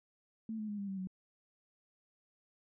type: tone with pitch steps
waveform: sine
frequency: 221.8 / 214.2 / 206.9 / 199.9 / 193.09 / 186.51 Hz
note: A3 / A3 / G#3 / G3 / G3 / F#3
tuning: +14 / -46 / -6 / +34 / -26 / +14 cents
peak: -37 dBFS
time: 0.49-1.072 s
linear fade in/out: 2 ms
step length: 97 ms
effects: none